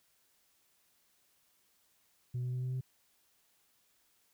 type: tone with pitch steps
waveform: sine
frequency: 124.1 / 125.32 / 126.56 / 127.81 / 129.07 Hz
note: B2 / B2 / B2 / C3 / C3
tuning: +9 / +26 / +43 / -40 / -23 cents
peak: -31 dBFS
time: 2.34-2.81 s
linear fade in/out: 10 ms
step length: 94 ms
effects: tanh soft clip ceiling -32 dBFS + white hiss -72 dBFS RMS until 4.33 s